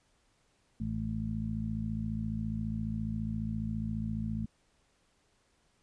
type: harmonic tone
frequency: 54.6 Hz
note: A1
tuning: 13 cents flat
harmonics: 1 / 2 / 3 / 4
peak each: -40 / -37 / -40 / -35 dBFS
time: 0.8-4.46 s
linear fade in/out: 5 ms
effects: pink hiss -71 dBFS RMS until 5.82 s + resampled to 22050 Hz